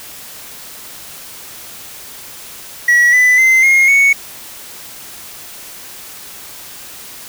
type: tone with pitch steps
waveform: triangle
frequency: 1927 / 1996.1 / 2068 / 2142 / 2219 Hz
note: B6 / B6 / C7 / C7 / C#7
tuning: -43 / +18 / -21 / +40 / +1 cents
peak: -5 dBFS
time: 2.88-4.13 s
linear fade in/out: 5 ms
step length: 250 ms
effects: white hiss -33 dBFS RMS until 7.28 s